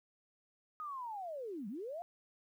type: linear two-way sweep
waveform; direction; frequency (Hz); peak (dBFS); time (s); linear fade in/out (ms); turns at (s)
sine; down then up; 1263 to 185 to 723; -40; 0.8-2.02; 0; 1.68
effects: 12-bit